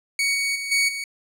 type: tone with level steps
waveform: sawtooth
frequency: 2238 Hz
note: C#7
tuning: 16 cents sharp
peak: -16 / -18 / -24 / -14 / -24 dBFS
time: 0.19-1.04 s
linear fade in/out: 2 ms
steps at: 0.34 / 0.55 / 0.71 / 0.88 s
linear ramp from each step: 10 ms
effects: low-pass 12000 Hz 12 dB/octave